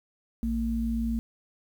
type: tone pair together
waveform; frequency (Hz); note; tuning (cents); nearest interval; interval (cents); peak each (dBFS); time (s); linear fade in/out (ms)
sine; 57.12 / 228.5; A#1 / A#3; -35 / -34; 2 octaves; 2401; -30 / -27; 0.43-1.19; 0
effects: 9-bit